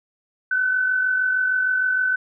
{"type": "tone pair together", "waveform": "sine", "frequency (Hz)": [1467.5, 1514], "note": ["F#6", "F#6"], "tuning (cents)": [-15, 39], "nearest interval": "minor second", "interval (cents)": 54, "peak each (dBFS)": [-29, -18], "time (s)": [0.51, 2.16], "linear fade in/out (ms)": 5, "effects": []}